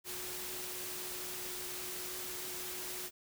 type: tone in noise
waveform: sine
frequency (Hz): 364.4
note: F#4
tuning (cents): -26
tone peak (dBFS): -50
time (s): 0.04-3.11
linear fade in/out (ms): 50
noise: white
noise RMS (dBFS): -42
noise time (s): 0.04-3.11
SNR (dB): -11
effects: none